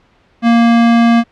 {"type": "tone", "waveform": "square", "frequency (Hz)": 233.1, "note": "A#3", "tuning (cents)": 0, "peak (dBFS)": -7, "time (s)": [0.42, 1.24], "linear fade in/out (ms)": 50, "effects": ["pink hiss -52 dBFS RMS until 1.31 s", "low-pass 3000 Hz 12 dB/octave"]}